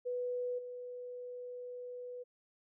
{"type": "tone with level steps", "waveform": "sine", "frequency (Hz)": 493.7, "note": "B4", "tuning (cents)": -1, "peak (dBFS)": [-34, -42], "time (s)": [0.05, 2.24], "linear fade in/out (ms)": 20, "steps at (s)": 0.58, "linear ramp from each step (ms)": 10, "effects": []}